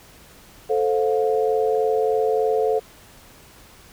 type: chord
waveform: sine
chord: F major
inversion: first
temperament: equal with one note detuned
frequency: 440 / 523.3 / 713.1 Hz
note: A4 / C5 / F5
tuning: 0 / 0 / +36 cents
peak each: -19 / -24 / -25 dBFS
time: 0.69-2.8 s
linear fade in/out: 20 ms
effects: pink hiss -48 dBFS RMS until 3.92 s